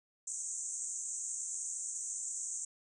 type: band-pass noise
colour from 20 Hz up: white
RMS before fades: -40 dBFS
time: 0.27-2.65 s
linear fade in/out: 5 ms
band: 6300 to 8400 Hz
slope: 96 dB/octave
effects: none

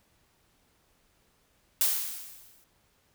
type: noise with exponential decay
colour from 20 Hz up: blue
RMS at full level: -23 dBFS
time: 1.81-2.64 s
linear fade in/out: 0 ms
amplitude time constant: 180 ms
effects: pink hiss -68 dBFS RMS until 3.14 s

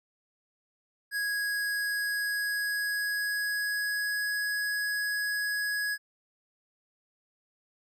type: tone with pitch glide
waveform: square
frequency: 1658 to 1670.5 Hz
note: G#6 to G#6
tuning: -3 to +10 cents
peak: -29 dBFS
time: 1.11-5.98 s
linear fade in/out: 50 ms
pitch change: +13 cents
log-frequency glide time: 1.64-4.3 s
effects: none

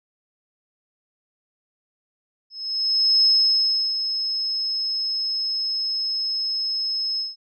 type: tone with ADSR envelope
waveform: sine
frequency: 5180 Hz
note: E8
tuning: 31 cents flat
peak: -13 dBFS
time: 2.5-7.36 s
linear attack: 740 ms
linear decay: 700 ms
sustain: -9 dB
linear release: 170 ms
effects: none

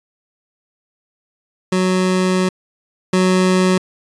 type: tone pair in turn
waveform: 25% pulse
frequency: 185 / 185 Hz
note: F#3 / F#3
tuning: 0 / 0 cents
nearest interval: unison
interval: 0 cents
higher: neither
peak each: -10 / -8 dBFS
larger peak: second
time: 1.72-2.49 / 3.13-3.78 s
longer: first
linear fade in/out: 5 ms
effects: resampled to 22050 Hz

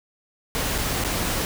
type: noise with dropouts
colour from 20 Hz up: pink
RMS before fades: -25 dBFS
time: 0.55-1.45 s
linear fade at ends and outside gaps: 0 ms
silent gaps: 0.78-0.784 / 1.039-1.047 s
effects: none

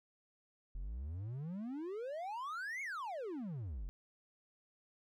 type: exponential two-way sweep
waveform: triangle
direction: up then down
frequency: 40.29 to 2248 to 40.29 Hz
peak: -38 dBFS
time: 0.75-3.89 s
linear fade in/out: 0 ms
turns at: 2.82 s
effects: none

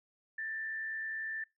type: tone with frequency modulation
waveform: sine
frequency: 1772 Hz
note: A6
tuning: 12 cents sharp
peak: -36 dBFS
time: 0.38-1.44 s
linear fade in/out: 5 ms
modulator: 89.2 Hz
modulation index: 0.42
effects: noise-tail reverb RT60 0.2 s tail -23 dB re dry

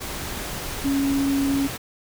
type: tone in noise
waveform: sine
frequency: 276.4 Hz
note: C#4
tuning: 5 cents flat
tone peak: -19 dBFS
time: 0.84-1.68 s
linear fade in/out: 20 ms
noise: pink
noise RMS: -31 dBFS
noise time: 0-1.78 s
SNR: +9 dB
effects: none

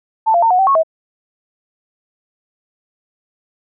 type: tone with pitch steps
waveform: sine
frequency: 886 / 690 / 908 / 730 / 770 / 1099 / 644 Hz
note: A5 / F5 / A#5 / F#5 / G5 / C#6 / E5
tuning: +12 / -21 / -46 / -24 / -31 / -15 / -41 cents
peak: -9 dBFS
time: 0.26-0.834 s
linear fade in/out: 20 ms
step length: 82 ms
effects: none

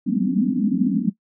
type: band-pass noise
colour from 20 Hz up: white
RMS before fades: -20 dBFS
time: 0.06-1.1 s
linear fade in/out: 10 ms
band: 180 to 280 Hz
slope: 96 dB/octave
effects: noise-tail reverb RT60 0.1 s tail -18 dB re dry

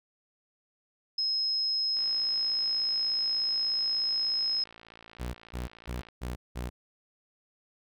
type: tone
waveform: sine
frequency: 5140 Hz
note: E8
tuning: 45 cents flat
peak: -26 dBFS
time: 1.18-4.64 s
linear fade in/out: 5 ms
type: click train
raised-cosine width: 0.3 ms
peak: -33 dBFS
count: 234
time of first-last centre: 1.97-6.087 s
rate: 56.6 Hz
type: tone bursts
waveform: sawtooth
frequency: 61.1 Hz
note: B1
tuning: 18 cents flat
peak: -29 dBFS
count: 5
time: 5.19-6.7 s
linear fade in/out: 20 ms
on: 150 ms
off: 190 ms
effects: none

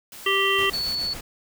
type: noise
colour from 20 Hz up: white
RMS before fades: -41 dBFS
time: 0.12-0.95 s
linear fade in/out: 2 ms
type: harmonic tone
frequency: 391.5 Hz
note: G4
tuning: 2 cents flat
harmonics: 1 / 3 / 5 / 7 / 8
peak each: -25 / -25 / -25 / -25 / -25 dBFS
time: 0.26-0.7 s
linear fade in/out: 5 ms
type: noise with tremolo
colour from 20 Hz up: pink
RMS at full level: -36 dBFS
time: 0.58-1.21 s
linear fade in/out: 5 ms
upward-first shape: sine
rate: 7.2 Hz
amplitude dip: 50%
type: tone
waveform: sine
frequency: 4435 Hz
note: C#8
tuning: in tune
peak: -24 dBFS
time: 0.73-1.14 s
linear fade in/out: 10 ms
effects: none

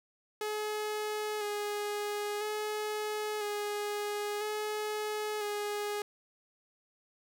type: tone with vibrato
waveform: sawtooth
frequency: 419.5 Hz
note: G#4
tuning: 17 cents sharp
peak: -29 dBFS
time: 0.41-6.02 s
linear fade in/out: 2 ms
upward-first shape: square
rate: 0.5 Hz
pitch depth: 21 cents each way
effects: none

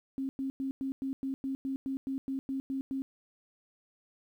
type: tone bursts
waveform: sine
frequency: 268.6 Hz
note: C4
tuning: 46 cents sharp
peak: -31 dBFS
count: 14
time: 0.18-3.02 s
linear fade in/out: 0 ms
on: 110 ms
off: 100 ms
effects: 11-bit

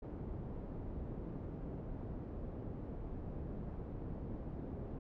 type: low-pass noise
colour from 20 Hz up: pink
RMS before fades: -44 dBFS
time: 0.02-4.99 s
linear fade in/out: 10 ms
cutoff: 450 Hz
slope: 12 dB/octave
effects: none

